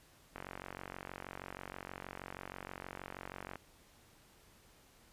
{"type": "click train", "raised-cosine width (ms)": 0.5, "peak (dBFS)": -28, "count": 149, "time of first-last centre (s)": [0.36, 3.557], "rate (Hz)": 46.3, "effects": ["pink hiss -64 dBFS RMS until 5.12 s", "resampled to 32000 Hz"]}